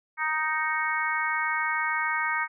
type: harmonic tone with a mistuned harmonic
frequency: 311.1 Hz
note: D#4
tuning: in tune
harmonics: 3 / 4 / 5 / 6 / 7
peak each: -31 / -31 / -31 / -31 / -31 dBFS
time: 0.17-2.48 s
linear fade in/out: 50 ms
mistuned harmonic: 7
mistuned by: +21 cents
effects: none